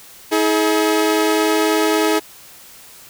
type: tone pair together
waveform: sawtooth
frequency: 320.3 / 423.9 Hz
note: E4 / G#4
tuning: -50 / +35 cents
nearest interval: perfect fourth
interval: 485 cents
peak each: -13 dBFS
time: 0.31-2.2 s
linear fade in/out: 20 ms
effects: white hiss -42 dBFS RMS until 3.09 s